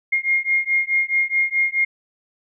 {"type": "beating tone pair", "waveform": "sine", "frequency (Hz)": [2131, 2135.7], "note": ["C7", "C7"], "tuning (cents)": [31, 35], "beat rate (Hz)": 4.7, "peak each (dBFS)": -20, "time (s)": [0.12, 1.85], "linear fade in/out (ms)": 10, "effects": []}